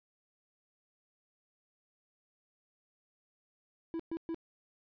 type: tone bursts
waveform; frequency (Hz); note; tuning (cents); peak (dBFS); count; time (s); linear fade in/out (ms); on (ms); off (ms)
triangle; 329.6; E4; 0; -32; 3; 3.94-4.345; 0; 55; 120
effects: resampled to 11025 Hz